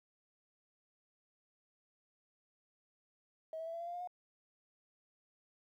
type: tone with pitch steps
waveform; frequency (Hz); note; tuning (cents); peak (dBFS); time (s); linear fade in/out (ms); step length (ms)
triangle; 640 / 650.8 / 661.8 / 673 / 684.4 / 695.9 / 707.7 / 719.6; D#5 / E5 / E5 / E5 / F5 / F5 / F5 / F#5; +49 / -22 / +7 / +36 / -35 / -6 / +23 / -48; -36; 3.53-4.074; 2; 68
effects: tanh soft clip ceiling -38 dBFS + 13-bit